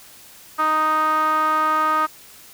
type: tone with band-pass filter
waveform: sawtooth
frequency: 311.1 Hz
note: D#4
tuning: in tune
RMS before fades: -19 dBFS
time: 0.58-2.07 s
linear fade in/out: 20 ms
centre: 1200 Hz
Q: 6.4
effects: white hiss -45 dBFS RMS until 2.53 s